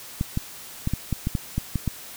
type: clicks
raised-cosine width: 5 ms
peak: -11 dBFS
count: 10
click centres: 0.211 / 0.374 / 0.874 / 0.936 / 1.127 / 1.271 / 1.352 / 1.58 / 1.757 / 1.877 s
effects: white hiss -41 dBFS RMS until 2.16 s